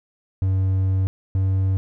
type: tone pair in turn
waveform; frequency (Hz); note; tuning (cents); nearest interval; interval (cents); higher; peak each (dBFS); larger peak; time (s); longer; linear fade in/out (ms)
triangle; 95 / 95.44; F#2 / G2; +46 / -46; unison; 8; second; -15; neither; 0.42-1.07 / 1.35-1.77; first; 0
effects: none